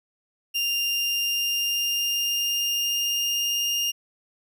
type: tone with pitch glide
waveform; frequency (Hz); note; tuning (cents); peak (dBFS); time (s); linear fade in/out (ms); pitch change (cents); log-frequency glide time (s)
30% pulse; 2794 to 2822; F7 to F7; 0 to +17; -20; 0.54-3.92; 20; +17; 0.81-3.76
effects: none